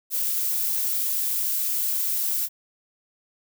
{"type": "noise", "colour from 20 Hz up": "violet", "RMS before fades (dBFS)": -25, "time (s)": [0.1, 2.49], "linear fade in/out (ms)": 50, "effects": []}